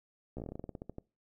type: slowing click train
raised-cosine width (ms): 2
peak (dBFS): -28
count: 16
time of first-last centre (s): 0.37-0.984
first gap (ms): 14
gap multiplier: 1.14
effects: noise-tail reverb RT60 0.3 s tail -24 dB re dry